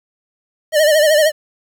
square tone with vibrato, 611 Hz, D#5, 32 cents flat, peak -10 dBFS, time 0.72-1.32 s, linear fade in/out 50 ms, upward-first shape sine, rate 13 Hz, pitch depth 76 cents each way, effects 8-bit

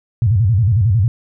sine tone with vibrato, 105.1 Hz, G#2, 21 cents sharp, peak -10 dBFS, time 0.22-1.08 s, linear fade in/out 0 ms, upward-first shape square, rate 11 Hz, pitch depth 200 cents each way, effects none

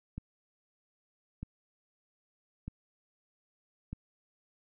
click train, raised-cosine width 5 ms, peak -26 dBFS, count 4, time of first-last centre 0.18-3.93 s, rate 0.8 Hz, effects none

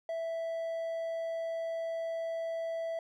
triangle tone, 659.3 Hz, E5, in tune, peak -31 dBFS, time 0.09-2.99 s, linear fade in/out 2 ms, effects none

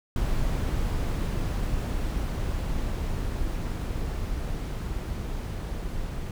brown noise with level ramp, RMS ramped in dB -26 to -32 dBFS, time 0.16-6.31 s, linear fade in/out 2 ms, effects none

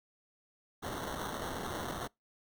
white noise with sample-and-hold, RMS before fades -39 dBFS, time 0.82-2.08 s, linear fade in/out 20 ms, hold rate 2450 Hz, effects noise-tail reverb RT60 0.2 s tail -26 dB re dry

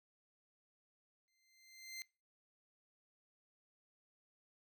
20% pulse tone with exponential growth, 2083 Hz, C7, 8 cents flat, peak -38 dBFS, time 1.28-2.02 s, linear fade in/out 0 ms, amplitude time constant 160 ms, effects noise-tail reverb RT60 0.3 s tail -22 dB re dry

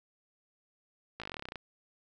slowing click train, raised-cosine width 0.3 ms, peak -24 dBFS, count 15, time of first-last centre 1.2-1.557 s, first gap 17 ms, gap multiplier 1.06, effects none

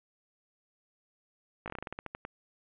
slowing click train, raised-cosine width 0.5 ms, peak -23 dBFS, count 13, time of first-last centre 1.66-2.251 s, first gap 18 ms, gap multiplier 1.17, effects resampled to 8000 Hz + 10-bit

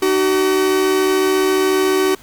45% pulse tone pair together, 304.6 / 378.8 Hz, D#4 / F#4, -37 / +41 cents, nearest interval major third, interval 378 cents, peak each -21 / -14 dBFS, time 0.02-2.15 s, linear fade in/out 5 ms, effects pink hiss -44 dBFS RMS until 2.22 s

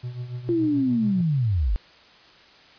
triangle tone with tremolo, 123.2 Hz, B2, 4 cents flat, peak -25 dBFS, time 0.03-1.22 s, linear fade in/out 10 ms, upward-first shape triangle, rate 7 Hz, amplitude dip 75%
sine linear sweep, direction down, 349.2 to 41.21 Hz, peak -19 dBFS, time 0.49-1.76 s, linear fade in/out 0 ms
effects white hiss -51 dBFS RMS until 2.78 s + resampled to 11025 Hz

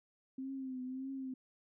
sine tone with vibrato, 261.6 Hz, C4, in tune, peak -39 dBFS, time 0.38-1.34 s, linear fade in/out 5 ms, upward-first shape triangle, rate 1.7 Hz, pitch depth 63 cents each way, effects none

